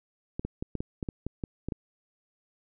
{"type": "clicks", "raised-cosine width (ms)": 3, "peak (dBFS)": -19, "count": 11, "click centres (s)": [0.395, 0.45, 0.625, 0.753, 0.805, 1.028, 1.088, 1.266, 1.438, 1.686, 1.722], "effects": []}